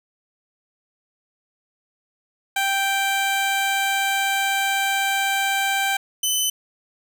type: tone pair in turn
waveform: 15% pulse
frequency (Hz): 784 / 3027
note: G5 / F#7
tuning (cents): 0 / +39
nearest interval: octave + major seventh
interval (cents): 2339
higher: second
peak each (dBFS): -13 / -12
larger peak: second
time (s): 2.56-5.97 / 6.23-6.5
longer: first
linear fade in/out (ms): 5
effects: none